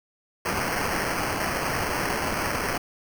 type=noise with sample-and-hold; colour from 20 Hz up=white; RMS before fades=-27 dBFS; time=0.45-2.78 s; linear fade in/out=5 ms; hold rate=3675 Hz; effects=none